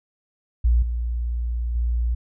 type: tone with level steps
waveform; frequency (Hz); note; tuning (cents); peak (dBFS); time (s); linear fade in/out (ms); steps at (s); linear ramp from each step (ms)
sine; 59; A#1; +22; -14 / -22 / -19; 0.64-2.15; 10; 0.82 / 1.75; 5
effects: none